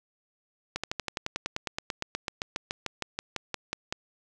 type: slowing click train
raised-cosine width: 0.2 ms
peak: -13 dBFS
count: 26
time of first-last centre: 0.76-3.925 s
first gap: 76 ms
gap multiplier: 1.04
effects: none